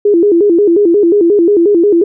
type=tone with vibrato; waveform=sine; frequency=373.5 Hz; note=F#4; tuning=16 cents sharp; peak=-5 dBFS; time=0.05-2.04 s; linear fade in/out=5 ms; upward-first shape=square; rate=5.6 Hz; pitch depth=170 cents each way; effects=none